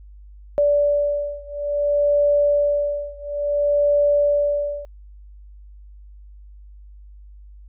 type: beating tone pair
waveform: sine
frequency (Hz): 580 / 580.58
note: D5 / D5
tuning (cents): -22 / -20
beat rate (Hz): 0.58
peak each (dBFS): -19 / -20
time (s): 0.58-4.85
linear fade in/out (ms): 0
effects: added 50 Hz sine -40 dBFS peak until 7.68 s